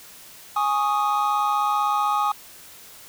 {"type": "chord", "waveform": "triangle", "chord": "Ab suspended fourth", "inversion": "none", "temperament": "equal", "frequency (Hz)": [830.6, 1108.7, 1244.5], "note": ["Ab5", "Db6", "Eb6"], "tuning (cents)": [0, 0, 0], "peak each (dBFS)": [-21, -25, -21], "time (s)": [0.56, 2.32], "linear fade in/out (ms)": 5, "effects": ["white hiss -45 dBFS RMS until 3.08 s"]}